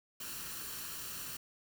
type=noise with comb filter; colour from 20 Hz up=white; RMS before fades=-43 dBFS; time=0.2-1.37 s; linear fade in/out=5 ms; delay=0.7 ms; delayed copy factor=+0.55; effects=none